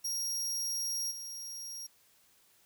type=tone with level steps; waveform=sawtooth; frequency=5620 Hz; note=F8; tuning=10 cents sharp; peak=-30 / -38 dBFS; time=0.04-1.87 s; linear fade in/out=10 ms; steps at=1.1 s; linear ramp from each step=20 ms; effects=white hiss -66 dBFS RMS until 2.65 s

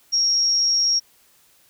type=tone with amplitude modulation; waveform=sine; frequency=5588 Hz; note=F8; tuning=in tune; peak=-14 dBFS; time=0.12-1 s; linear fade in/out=20 ms; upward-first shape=sine; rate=204 Hz; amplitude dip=45%; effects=white hiss -57 dBFS RMS until 1.69 s

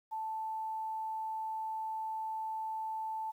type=tone; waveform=sine; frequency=880 Hz; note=A5; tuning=in tune; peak=-35 dBFS; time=0.11-3.32 s; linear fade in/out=20 ms; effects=11-bit

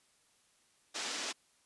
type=band-pass noise; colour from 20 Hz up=white; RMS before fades=-39 dBFS; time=0.94-1.33 s; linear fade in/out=20 ms; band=230 to 6900 Hz; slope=24 dB/octave; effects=white hiss -70 dBFS RMS until 1.65 s + resampled to 24000 Hz

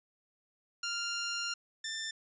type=tone pair in turn; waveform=10% pulse; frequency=1395 / 1782.7 Hz; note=F6 / A6; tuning=-2 / +22 cents; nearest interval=major third; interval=424 cents; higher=second; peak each=-25 / -26 dBFS; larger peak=first; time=0.83-1.54 / 1.84-2.11 s; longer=first; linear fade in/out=5 ms; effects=resampled to 16000 Hz

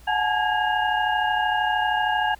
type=tone cluster; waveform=sine; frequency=735 / 844 / 877 / 1640 / 2834 Hz; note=F#5 / G#5 / A5 / G#6 / F7; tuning=-12 / +28 / -6 / -22 / +25 cents; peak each=-26 / -24 / -29 / -25 / -32 dBFS; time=0.07-2.35 s; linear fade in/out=10 ms; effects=added 60 Hz sine -47 dBFS peak until 2.39 s + pink hiss -53 dBFS RMS until 2.39 s

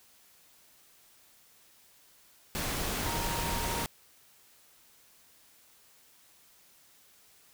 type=tone in noise; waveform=sine; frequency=932.3 Hz; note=A#5; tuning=in tune; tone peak=-37 dBFS; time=3.06-3.84 s; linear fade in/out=0 ms; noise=pink; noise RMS=-33 dBFS; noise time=2.55-3.86 s; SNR=-7 dB; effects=white hiss -61 dBFS RMS until 7.53 s

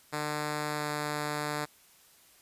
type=tone with pitch glide; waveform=5% pulse; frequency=150 to 148.96 Hz; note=D3 to D3; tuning=+37 to +25 cents; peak=-20 dBFS; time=0.12-1.66 s; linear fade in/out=20 ms; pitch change=-12 cents; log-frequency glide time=0.67-0.89 s; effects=white hiss -60 dBFS RMS until 2.41 s + resampled to 32000 Hz

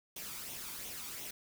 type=noise with flanger; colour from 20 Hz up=white; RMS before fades=-44 dBFS; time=0.16-1.31 s; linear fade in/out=5 ms; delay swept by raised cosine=0.32 to 0.89 ms; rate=2.8 Hz; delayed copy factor=+0.5; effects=none

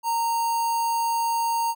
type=tone with notch filter; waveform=square; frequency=925 Hz; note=A#5; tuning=14 cents flat; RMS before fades=-24 dBFS; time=0.03-1.75 s; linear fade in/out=50 ms; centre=3200 Hz; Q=1.1; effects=none

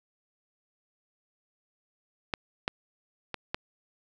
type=clicks; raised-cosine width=0.3 ms; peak=-12 / -11 / -17 / -13 dBFS; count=4; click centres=2.338 / 2.679 / 3.343 / 3.545 s; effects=none

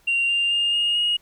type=tone with pitch steps; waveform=sine; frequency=2765 / 2792 / 2820 / 2848 / 2876 Hz; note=F7 / F7 / F7 / F7 / F#7; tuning=-18 / -1 / +16 / +33 / -50 cents; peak=-17 dBFS; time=0.07-1.17 s; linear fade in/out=10 ms; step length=220 ms; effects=tanh soft clip ceiling -15 dBFS + pink hiss -59 dBFS RMS until 1.21 s

